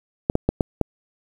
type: clicks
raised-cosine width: 2 ms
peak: -4 dBFS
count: 5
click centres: 0.299 / 0.354 / 0.49 / 0.608 / 0.813 s
effects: 7-bit